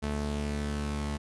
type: tone pair together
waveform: sawtooth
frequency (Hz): 72.8 / 218.2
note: D2 / A3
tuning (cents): -15 / -14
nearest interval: octave + perfect fifth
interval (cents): 1901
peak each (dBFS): -28 / -32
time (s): 0.02-1.18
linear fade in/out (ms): 20
effects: resampled to 24000 Hz